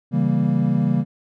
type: chord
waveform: triangle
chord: C# diminished seventh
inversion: none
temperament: equal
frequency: 138.59 / 164.81 / 196 / 233.1 Hz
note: C#3 / E3 / G3 / Bb3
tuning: 0 / 0 / 0 / 0 cents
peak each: -20 dBFS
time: 0.11-1.05 s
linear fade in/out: 50 ms
effects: none

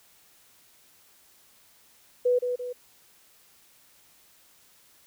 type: tone with echo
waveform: sine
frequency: 493.9 Hz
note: B4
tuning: in tune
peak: -19 dBFS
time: 2.25-2.39 s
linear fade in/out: 10 ms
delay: 170 ms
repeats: 2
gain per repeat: -6 dB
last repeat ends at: 2.73 s
effects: white hiss -59 dBFS RMS until 5.06 s

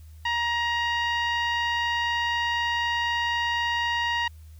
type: tone with low-pass filter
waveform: 10% pulse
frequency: 944 Hz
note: A#5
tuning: 22 cents sharp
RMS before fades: -26 dBFS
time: 0.25-4.28 s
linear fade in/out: 5 ms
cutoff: 2300 Hz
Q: 1.1
effects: added 78 Hz sine -43 dBFS peak until 4.59 s + white hiss -62 dBFS RMS until 4.59 s

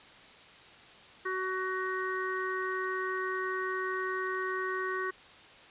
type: harmonic tone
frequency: 374.6 Hz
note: F#4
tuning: 21 cents sharp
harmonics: 1 / 3 / 4 / 5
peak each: -35 / -36 / -38 / -37 dBFS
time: 1.25-5.11 s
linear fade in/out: 10 ms
effects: white hiss -53 dBFS RMS until 5.7 s + resampled to 8000 Hz

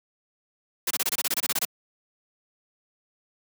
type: noise bursts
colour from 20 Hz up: white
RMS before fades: -25 dBFS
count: 13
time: 0.87-1.651 s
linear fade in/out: 5 ms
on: 37 ms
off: 25 ms
effects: high-pass 150 Hz 12 dB/octave

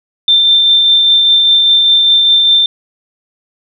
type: tone with tremolo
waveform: sine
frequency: 3573 Hz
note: A7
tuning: 26 cents sharp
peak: -4 dBFS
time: 0.28-2.66 s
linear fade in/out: 2 ms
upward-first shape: triangle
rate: 5 Hz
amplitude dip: 30%
effects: none

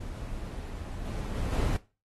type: noise with level steps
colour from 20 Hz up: brown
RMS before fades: -38 / -34 / -31 / -27 dBFS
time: 0-1.77 s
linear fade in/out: 10 ms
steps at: 1.05 / 1.35 / 1.51 s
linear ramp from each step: 10 ms
effects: noise-tail reverb RT60 0.3 s tail -17 dB re dry + AAC 32 kbps

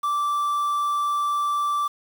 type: tone with quantisation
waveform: triangle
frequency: 1168 Hz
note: D6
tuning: 10 cents flat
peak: -19 dBFS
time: 0.03-1.88 s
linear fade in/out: 10 ms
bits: 7
effects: none

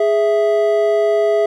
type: tone pair together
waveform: triangle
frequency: 415.3 / 659.3 Hz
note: G#4 / E5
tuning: 0 / 0 cents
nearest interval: minor sixth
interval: 800 cents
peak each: -13 dBFS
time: 0-1.46 s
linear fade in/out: 5 ms
effects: none

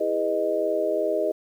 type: chord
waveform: sine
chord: E major seventh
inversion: none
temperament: just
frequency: 329.6 / 412 / 494.4 / 618.1 Hz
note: E4 / G#4 / B4 / D#5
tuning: 0 / -14 / +2 / -12 cents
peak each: -30 / -27 / -30 / -24 dBFS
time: 0-1.32 s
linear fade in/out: 10 ms
effects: 9-bit

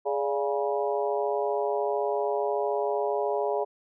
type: harmonic tone with a mistuned harmonic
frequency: 138.59 Hz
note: C#3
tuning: in tune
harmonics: 3 / 4 / 5 / 6 / 7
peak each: -28 / -30 / -32 / -34 / -35 dBFS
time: 0.05-3.65 s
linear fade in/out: 20 ms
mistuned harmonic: 4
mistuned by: +78 cents
effects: none

